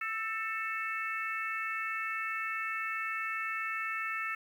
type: harmonic tone with a mistuned harmonic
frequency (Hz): 440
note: A4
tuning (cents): 0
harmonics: 3 / 4 / 5 / 6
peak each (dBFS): -37 / -38 / -39 / -40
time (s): 0.01-4.35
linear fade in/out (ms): 5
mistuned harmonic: 4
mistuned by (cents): +27
effects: 10-bit